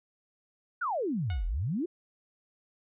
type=exponential two-way sweep; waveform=sine; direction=down then up; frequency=1550 to 38.84 to 379.7 Hz; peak=-28 dBFS; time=0.81-1.86 s; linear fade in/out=10 ms; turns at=1.46 s
type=tone with exponential decay; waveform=10% pulse; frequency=730 Hz; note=F#5; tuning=24 cents flat; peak=-30 dBFS; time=1.3-1.52 s; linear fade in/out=1 ms; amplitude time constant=47 ms
effects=resampled to 8000 Hz